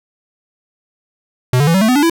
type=tone with pitch steps; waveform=square; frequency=126.1 / 144.85 / 166.39 / 191.13 / 219.6 / 252.2 / 289.7 / 332.8 Hz; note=B2 / D3 / E3 / G3 / A3 / B3 / D4 / E4; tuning=+36 / -24 / +16 / -44 / -3 / +36 / -24 / +17 cents; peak=-10 dBFS; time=1.53-2.098 s; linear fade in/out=2 ms; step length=71 ms; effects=none